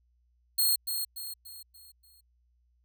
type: tone with echo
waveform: 5% pulse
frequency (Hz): 4268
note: C8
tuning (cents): +34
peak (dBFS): -16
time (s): 0.58-0.76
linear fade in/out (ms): 10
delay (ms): 290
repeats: 5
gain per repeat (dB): -7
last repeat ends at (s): 2.21
effects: added 60 Hz sine -66 dBFS peak until 2.84 s